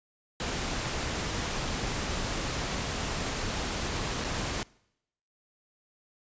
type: noise with dropouts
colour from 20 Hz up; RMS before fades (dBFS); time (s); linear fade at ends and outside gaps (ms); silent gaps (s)
pink; -32; 0.4-4.63; 1; 4.241-4.245
effects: noise-tail reverb RT60 0.8 s tail -24 dB re dry + resampled to 16000 Hz